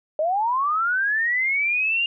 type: linear sweep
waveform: sine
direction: up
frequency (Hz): 594 to 2824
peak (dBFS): -19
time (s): 0.19-2.06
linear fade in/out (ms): 2
effects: none